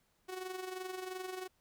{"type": "tone with amplitude modulation", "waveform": "sawtooth", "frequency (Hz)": 371.1, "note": "F#4", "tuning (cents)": 5, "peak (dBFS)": -34, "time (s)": [0.28, 1.48], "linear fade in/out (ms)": 20, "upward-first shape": "sine", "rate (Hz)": 22.9, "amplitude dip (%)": 60, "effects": ["pink hiss -75 dBFS RMS until 1.6 s"]}